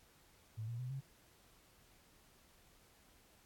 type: tone with pitch steps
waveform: sine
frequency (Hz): 110 / 117.9 / 126.36 / 135.43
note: A2 / A#2 / B2 / C#3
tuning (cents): 0 / +20 / +40 / -40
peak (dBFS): -40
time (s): 0.57-1.01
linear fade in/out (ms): 20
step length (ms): 110
effects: pink hiss -67 dBFS RMS until 3.45 s + AAC 64 kbps